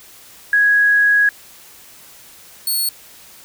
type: tone pair in turn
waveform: sine / 5% pulse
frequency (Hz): 1661.2 / 4394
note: G#6 / C#8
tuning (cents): 0 / -16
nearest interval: octave + perfect fourth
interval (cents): 1684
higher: second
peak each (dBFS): -10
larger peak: neither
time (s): 0.53-1.29 / 2.67-2.89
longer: first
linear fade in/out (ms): 2
effects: white hiss -43 dBFS RMS until 3.44 s